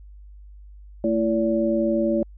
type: tone cluster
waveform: sine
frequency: 223.4 / 335.1 / 573 Hz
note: A3 / E4 / D5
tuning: +27 / +29 / -43 cents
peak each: -23 dBFS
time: 1.04-2.23 s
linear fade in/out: 2 ms
effects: added 50 Hz sine -41 dBFS peak until 2.37 s